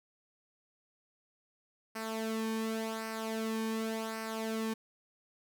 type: tone with flanger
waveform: sawtooth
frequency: 222.2 Hz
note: A3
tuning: 17 cents sharp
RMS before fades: -36 dBFS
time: 1.95-4.74 s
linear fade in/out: 10 ms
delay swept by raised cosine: 0.28 to 1.48 ms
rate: 0.89 Hz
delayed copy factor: -0.65
effects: none